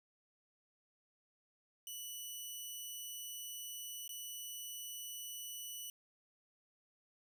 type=tone with dropouts; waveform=10% pulse; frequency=2960 Hz; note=F#7; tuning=in tune; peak=-36 dBFS; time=1.87-5.9 s; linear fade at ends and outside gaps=1 ms; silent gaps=4.078-4.092 s; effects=none